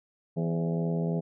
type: harmonic tone with a mistuned harmonic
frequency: 83 Hz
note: E2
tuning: 12 cents sharp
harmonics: 2 / 3 / 4 / 5 / 6 / 7 / 8 / 9 / 10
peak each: -27 / -37 / -43 / -35 / -39 / -45 / -40 / -52 / -50 dBFS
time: 0.36-1.21 s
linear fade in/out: 20 ms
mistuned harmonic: 6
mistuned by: +49 cents
effects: none